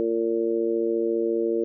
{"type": "harmonic tone", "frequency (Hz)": 114.4, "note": "A#2", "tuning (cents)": -32, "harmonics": [2, 3, 4, 5], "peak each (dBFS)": [-34, -24, -25, -33], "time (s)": [0, 1.64], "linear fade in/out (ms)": 0, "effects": []}